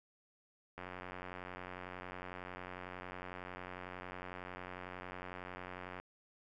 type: click train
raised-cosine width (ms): 0.5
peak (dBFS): -30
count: 476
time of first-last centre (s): 0.78-6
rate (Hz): 91
effects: none